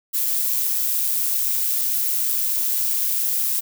violet noise with amplitude modulation, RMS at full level -20 dBFS, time 0.13-3.61 s, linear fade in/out 20 ms, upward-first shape sine, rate 127 Hz, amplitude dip 35%, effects none

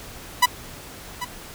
sawtooth tone with echo, 987.8 Hz, B5, in tune, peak -8 dBFS, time 0.42-0.46 s, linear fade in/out 10 ms, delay 790 ms, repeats 1, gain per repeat -14 dB, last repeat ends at 1.25 s, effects pink hiss -40 dBFS RMS until 1.54 s

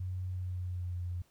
sine tone with pitch glide, 92 to 88.61 Hz, F#2 to F2, -9 to +26 cents, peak -34 dBFS, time 0-1.22 s, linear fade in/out 5 ms, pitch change -65 cents, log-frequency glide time 0.26-1.01 s, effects pink hiss -69 dBFS RMS until 1.3 s

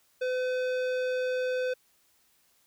sine tone with tanh clipping, 507 Hz, B4, 45 cents sharp, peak -29 dBFS, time 0.21-1.74 s, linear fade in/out 10 ms, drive 16 dB, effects white hiss -67 dBFS RMS until 2.66 s

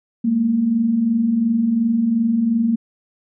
sine tone pair together, 207.7 / 230.5 Hz, G#3 / A#3, 0 / -19 cents, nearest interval major second, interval 181 cents, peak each -24 / -15 dBFS, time 0.24-2.76 s, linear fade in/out 10 ms, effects none

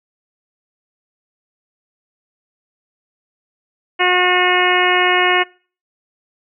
harmonic tone, 361.7 Hz, F#4, 39 cents flat, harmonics 1 / 2 / 3 / 4 / 5 / 6 / 7 / 8, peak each -19 / -19 / -20 / -23 / -19 / -19 / -23 / -21 dBFS, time 3.99-5.44 s, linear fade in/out 20 ms, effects noise-tail reverb RT60 0.4 s tail -23 dB re dry

